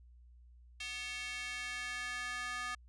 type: tone with high-pass filter sweep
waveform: square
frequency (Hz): 246.2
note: B3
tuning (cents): -5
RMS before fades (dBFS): -41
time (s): 0.8-2.75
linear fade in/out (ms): 5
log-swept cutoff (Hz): 2600 to 1400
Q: 2.5
effects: added 60 Hz sine -56 dBFS peak until 2.88 s + resampled to 22050 Hz